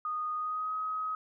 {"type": "tone with pitch glide", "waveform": "sine", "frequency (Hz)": [1235, 1266.1], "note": ["D#6", "D#6"], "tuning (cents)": [-13, 30], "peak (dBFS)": -31, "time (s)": [0.05, 1.15], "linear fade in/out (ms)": 2, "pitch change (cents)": 43, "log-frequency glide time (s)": [0.35, 0.74], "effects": []}